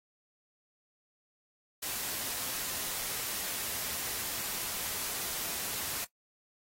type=noise; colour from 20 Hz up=white; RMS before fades=-36 dBFS; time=1.82-6.05 s; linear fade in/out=10 ms; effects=noise-tail reverb RT60 0.1 s tail -18 dB re dry + AAC 48 kbps